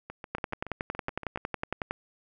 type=two click trains; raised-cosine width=0.5 ms; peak=-15 / -24 dBFS; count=18 / 10; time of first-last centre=0.35-1.91 / 0.1-1.375 s; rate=10.9 / 7.06 Hz; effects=none